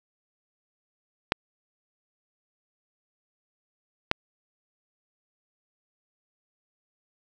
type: clicks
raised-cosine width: 0.3 ms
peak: -4 dBFS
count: 2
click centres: 1.321 / 4.114 s
effects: none